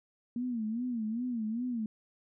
sine tone with vibrato, 232.5 Hz, A#3, 4 cents flat, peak -31 dBFS, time 0.36-1.86 s, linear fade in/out 2 ms, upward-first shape sine, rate 2.5 Hz, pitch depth 140 cents each way, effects none

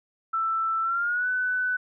sine tone with pitch glide, 1328 to 1499.3 Hz, E6 to F#6, +12 to +22 cents, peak -23 dBFS, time 0.33-1.77 s, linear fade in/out 10 ms, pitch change +210 cents, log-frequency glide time 0.82-1.28 s, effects none

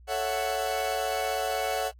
40% pulse chord, F# minor seventh, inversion first, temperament equal with one note detuned, 440 / 554.4 / 663.8 / 740 Hz, A4 / C#5 / E5 / F#5, 0 / 0 / +12 / 0 cents, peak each -34 / -32 / -34 / -29 dBFS, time 0.07-1.92 s, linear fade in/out 50 ms, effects added 60 Hz sine -49 dBFS peak until 1.99 s + AAC 64 kbps

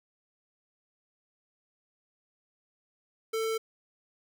square tone, 445.4 Hz, A4, 21 cents sharp, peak -29 dBFS, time 3.33-3.58 s, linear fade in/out 10 ms, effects none

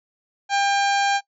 harmonic tone with a mistuned harmonic, 799 Hz, G5, 33 cents sharp, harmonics 1 / 2 / 3 / 4 / 5 / 6 / 7 / 8 / 9, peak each -19 / -25 / -29 / -31 / -33 / -35 / -36 / -37 / -38 dBFS, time 0.49-1.21 s, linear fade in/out 50 ms, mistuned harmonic 6, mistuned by -110 cents, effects noise-tail reverb RT60 0.1 s tail -21 dB re dry

